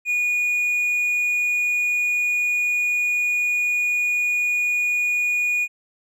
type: tone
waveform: triangle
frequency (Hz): 2452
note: D#7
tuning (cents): -26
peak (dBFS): -17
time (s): 0.05-5.68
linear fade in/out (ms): 50
effects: none